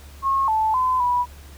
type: tone with pitch steps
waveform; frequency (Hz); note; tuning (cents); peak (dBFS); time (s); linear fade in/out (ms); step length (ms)
sine; 1085 / 875 / 1020 / 980; C#6 / A5 / C6 / B5; -37 / -10 / -44 / -14; -17; 0.22-1.26; 50; 260
effects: added 71 Hz sine -41 dBFS peak until 1.57 s + pink hiss -48 dBFS RMS until 1.57 s